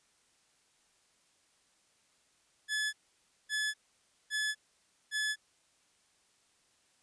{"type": "tone bursts", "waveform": "sawtooth", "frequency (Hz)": 1717, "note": "A6", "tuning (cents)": -43, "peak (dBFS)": -27, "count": 4, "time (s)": [2.68, 5.36], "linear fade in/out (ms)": 50, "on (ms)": 250, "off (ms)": 560, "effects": ["white hiss -70 dBFS RMS until 7.02 s", "resampled to 22050 Hz"]}